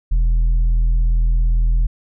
sine tone with tanh clipping, 41.2 Hz, E1, in tune, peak -13 dBFS, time 0.11-1.87 s, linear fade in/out 10 ms, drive 4 dB, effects none

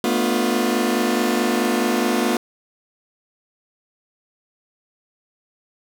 sawtooth chord, B half-diminished seventh, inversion third, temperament just, 222.2 / 246.9 / 296.3 / 355.6 Hz, A3 / B3 / D4 / F4, +17 / 0 / +15 / +31 cents, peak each -19 / -18 / -23 / -19 dBFS, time 0.04-2.37 s, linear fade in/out 2 ms, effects none

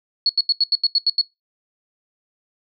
sine tone bursts, 4363 Hz, C#8, 28 cents flat, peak -13 dBFS, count 9, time 0.26-1.213 s, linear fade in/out 2 ms, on 33 ms, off 82 ms, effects noise-tail reverb RT60 0.2 s tail -22 dB re dry

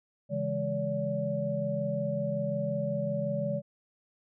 sine tone cluster, 138.5 / 164 / 205.3 / 573 Hz, C#3 / E3 / G#3 / D5, -1 / -9 / -20 / -43 cents, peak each -35 / -36 / -35 / -31 dBFS, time 0.29-3.62 s, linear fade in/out 50 ms, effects none

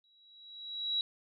sine tone with exponential growth, 3884 Hz, B7, 30 cents flat, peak -27 dBFS, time 0.04-1.01 s, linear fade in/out 1 ms, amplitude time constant 210 ms, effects none

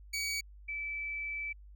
20% pulse / sine tone pair in turn, 2265 / 2313 Hz, C#7 / D7, +37 / -27 cents, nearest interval unison, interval 36 cents, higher second, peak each -28 / -35 dBFS, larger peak first, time 0.13-0.41 / 0.68-1.53 s, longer second, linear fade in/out 10 ms, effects added 50 Hz sine -50 dBFS peak until 1.75 s

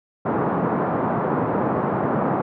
pink band-pass noise, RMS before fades -22 dBFS, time 0.25-2.42 s, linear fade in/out 10 ms, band 140 to 1200 Hz, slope 24 dB/octave, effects none

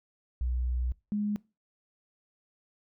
sine tone pair in turn, 61.74 / 207.7 Hz, B1 / G#3, 0 / 0 cents, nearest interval octave + major sixth, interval 2100 cents, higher second, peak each -27 dBFS, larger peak neither, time 0.41-0.92 / 1.12-1.36 s, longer first, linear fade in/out 0 ms, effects noise-tail reverb RT60 0.3 s tail -23 dB re dry

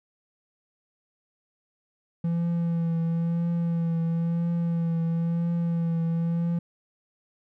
triangle tone with vibrato, 167.9 Hz, E3, 32 cents sharp, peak -21 dBFS, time 2.24-6.59 s, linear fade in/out 5 ms, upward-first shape triangle, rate 0.99 Hz, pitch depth 29 cents each way, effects none

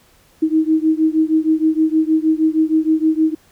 sine beating tone pair, 313.4 / 319.8 Hz, D#4 / D#4, +13 / +48 cents, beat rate 6.4 Hz, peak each -15 / -16 dBFS, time 0.42-3.35 s, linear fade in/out 10 ms, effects pink hiss -53 dBFS RMS until 3.51 s

